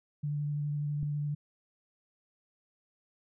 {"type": "tone with vibrato", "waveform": "sine", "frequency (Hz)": 146.83, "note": "D3", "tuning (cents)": 0, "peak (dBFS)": -30, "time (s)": [0.23, 1.35], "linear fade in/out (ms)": 10, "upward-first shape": "sine", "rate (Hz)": 12, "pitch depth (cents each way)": 13}
{"type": "click", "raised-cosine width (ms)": 5, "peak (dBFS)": -27, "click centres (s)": 1.03}
{"effects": []}